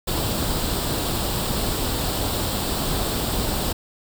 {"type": "noise with comb filter", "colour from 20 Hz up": "pink", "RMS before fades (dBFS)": -24, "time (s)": [0.07, 3.73], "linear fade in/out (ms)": 10, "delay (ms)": 0.24, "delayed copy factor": 0.55, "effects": []}